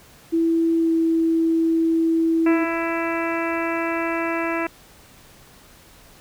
sine tone with pitch glide, 330 to 327.5 Hz, E4 to E4, +2 to -11 cents, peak -16 dBFS, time 0.32-2.65 s, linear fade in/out 20 ms, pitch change -13 cents, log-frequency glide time 0.78-0.91 s
harmonic tone, 332.4 Hz, E4, 15 cents sharp, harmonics 1 / 2 / 3 / 4 / 5 / 6 / 7 / 8, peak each -25 / -28 / -30 / -31 / -32 / -33 / -33 / -34 dBFS, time 2.46-4.67 s, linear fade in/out 5 ms
effects pink hiss -49 dBFS RMS until 6.2 s

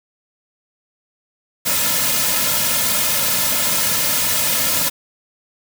white noise with comb filter, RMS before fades -18 dBFS, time 1.65-4.9 s, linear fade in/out 20 ms, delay 2.6 ms, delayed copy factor -0.95, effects none

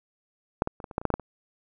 clicks, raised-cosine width 1 ms, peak -7 / -15 / -27 / -22 / -26 / -11 / -25 / -8 / -11 / -10 / -26 dBFS, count 11, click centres 0.621 / 0.674 / 0.802 / 0.842 / 0.912 / 0.981 / 1.015 / 1.053 / 1.103 / 1.14 / 1.197 s, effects none

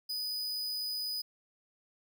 45% pulse tone, 4978 Hz, D#8, in tune, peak -33 dBFS, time 0.09-1.22 s, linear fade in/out 10 ms, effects none

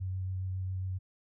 sine tone with vibrato, 93.5 Hz, F#2, 19 cents sharp, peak -32 dBFS, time 0-0.99 s, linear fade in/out 20 ms, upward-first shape sine, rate 7.3 Hz, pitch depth 12 cents each way, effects none

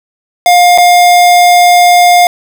square tone with dropouts, 708 Hz, F5, 23 cents sharp, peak -3 dBFS, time 0.46-2.27 s, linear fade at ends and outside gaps 1 ms, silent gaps 0.777-0.783 s, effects none

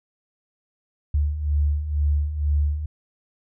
sine beating tone pair, 72 / 74.1 Hz, D2 / D2, -34 / +16 cents, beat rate 2.1 Hz, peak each -26 / -20 dBFS, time 1.14-2.86 s, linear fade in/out 5 ms, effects none

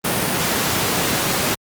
pink high-pass noise, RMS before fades -20 dBFS, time 0.04-1.55 s, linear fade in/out 10 ms, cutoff 120 Hz, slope 12 dB/octave, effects high-pass 60 Hz 12 dB/octave + Opus 32 kbps

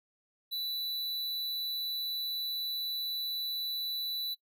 square tone, 3968 Hz, B7, 7 cents sharp, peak -34 dBFS, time 0.51-4.35 s, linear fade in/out 20 ms, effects noise-tail reverb RT60 0.1 s tail -20 dB re dry

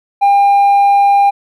triangle tone with hard clipping, 802 Hz, G5, 39 cents sharp, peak -5 dBFS, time 0.21-1.31 s, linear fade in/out 20 ms, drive 1 dB, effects none

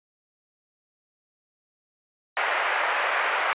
white band-pass noise, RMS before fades -25 dBFS, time 2.37-3.53 s, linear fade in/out 0 ms, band 550 to 2200 Hz, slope 24 dB/octave, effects resampled to 8000 Hz

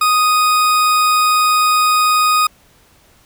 40% pulse tone, 1244.5 Hz, D#6, in tune, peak -10 dBFS, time 0.01-2.47 s, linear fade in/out 5 ms, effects pink hiss -51 dBFS RMS until 3.25 s

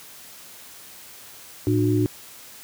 sine tone cluster, 111.7 / 299.8 / 364.2 Hz, A2 / D4 / F#4, +27 / +36 / -27 cents, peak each -21 / -21 / -24 dBFS, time 1.67-2.06 s, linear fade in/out 0 ms, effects white hiss -44 dBFS RMS until 2.63 s + high-pass 60 Hz 12 dB/octave

